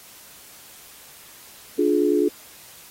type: chord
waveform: sine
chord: D diminished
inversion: none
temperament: just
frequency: 293.7 / 352.4 / 422.9 Hz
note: D4 / F4 / Ab4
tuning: 0 / +16 / +31 cents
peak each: -21 dBFS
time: 1.78-2.29 s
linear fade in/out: 10 ms
effects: white hiss -46 dBFS RMS until 2.9 s + AAC 48 kbps